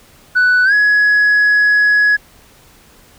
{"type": "tone with pitch glide", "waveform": "sine", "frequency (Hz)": [1488, 1679.9], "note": ["F#6", "G#6"], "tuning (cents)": [9, 19], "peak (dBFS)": -6, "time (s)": [0.35, 2.17], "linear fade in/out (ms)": 20, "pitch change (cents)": 210, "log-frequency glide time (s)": [0.64, 0.73], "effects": ["tanh soft clip ceiling -7 dBFS", "pink hiss -46 dBFS RMS until 3.18 s"]}